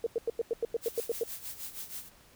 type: tone bursts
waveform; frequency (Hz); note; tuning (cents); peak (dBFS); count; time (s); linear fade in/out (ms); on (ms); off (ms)
sine; 462; A#4; -16; -26; 11; 0.04-1.235; 2; 25; 92
type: noise with tremolo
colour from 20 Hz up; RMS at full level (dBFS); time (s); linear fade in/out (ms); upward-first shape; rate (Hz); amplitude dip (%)
blue; -39; 0.81-2.1; 50; sine; 6.3; 75
effects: pink hiss -59 dBFS RMS until 2.35 s